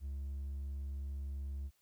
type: tone with hard clipping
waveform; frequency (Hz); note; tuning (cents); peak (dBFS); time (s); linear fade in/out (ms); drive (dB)
sine; 69.3; C#2; 0; -39; 0-1.71; 50; 2
effects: white hiss -75 dBFS RMS until 1.81 s